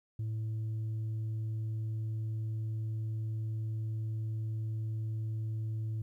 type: tone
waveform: sine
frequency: 110 Hz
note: A2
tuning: in tune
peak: -30 dBFS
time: 0.19-6.02 s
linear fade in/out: 5 ms
effects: tanh soft clip ceiling -32 dBFS + 12-bit